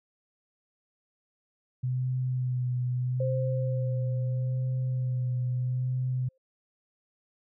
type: tone with vibrato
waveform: sine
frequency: 126.2 Hz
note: B2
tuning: 38 cents sharp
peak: -26 dBFS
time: 1.83-6.29 s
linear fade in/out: 10 ms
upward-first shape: sine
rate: 0.77 Hz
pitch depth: 25 cents each way
type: tone with exponential decay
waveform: sine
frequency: 523.3 Hz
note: C5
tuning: in tune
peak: -28 dBFS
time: 3.2-6.38 s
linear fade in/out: 5 ms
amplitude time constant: 690 ms
effects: none